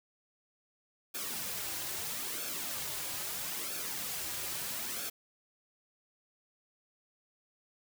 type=noise with flanger; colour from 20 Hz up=white; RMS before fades=-38 dBFS; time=1.14-5.1 s; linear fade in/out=10 ms; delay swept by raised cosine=1 to 4.6 ms; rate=0.77 Hz; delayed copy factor=-0.6; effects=none